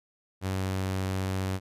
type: tone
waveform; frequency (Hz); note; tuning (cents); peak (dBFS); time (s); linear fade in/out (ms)
sawtooth; 94.8; F#2; +43; -24; 0.41-1.6; 50
effects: resampled to 32000 Hz